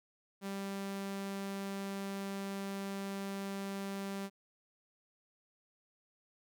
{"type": "tone", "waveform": "sawtooth", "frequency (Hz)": 196.7, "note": "G3", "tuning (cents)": 6, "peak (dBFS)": -34, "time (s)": [0.41, 4.3], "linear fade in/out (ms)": 50, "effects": []}